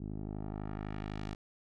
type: tone with low-pass filter sweep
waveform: 10% pulse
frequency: 51.91 Hz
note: G#1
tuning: in tune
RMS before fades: -40 dBFS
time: 0-1.35 s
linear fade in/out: 5 ms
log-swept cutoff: 290 to 5900 Hz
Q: 0.89
effects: none